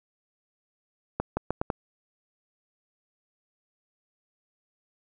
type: accelerating click train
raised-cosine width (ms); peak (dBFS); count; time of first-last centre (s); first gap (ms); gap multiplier
1; -12; 5; 1.2-1.702; 170; 0.8
effects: none